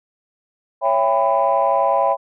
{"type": "chord", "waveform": "sine", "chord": "C# half-diminished seventh", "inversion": "none", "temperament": "just", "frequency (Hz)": [554.4, 665.2, 798.3, 997.9], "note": ["C#5", "E5", "G5", "B5"], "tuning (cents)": [0, 16, 31, 18], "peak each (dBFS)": -19, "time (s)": [0.81, 2.17], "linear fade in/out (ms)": 50, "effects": ["tanh soft clip ceiling -6 dBFS"]}